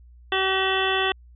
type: harmonic tone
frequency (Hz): 381.7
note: G4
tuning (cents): -46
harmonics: 1 / 2 / 3 / 4 / 5 / 7 / 8 / 9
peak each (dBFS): -26 / -28 / -29 / -30 / -28 / -29 / -31 / -29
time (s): 0.32-1.12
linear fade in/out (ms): 2
effects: added 60 Hz sine -46 dBFS peak until 1.35 s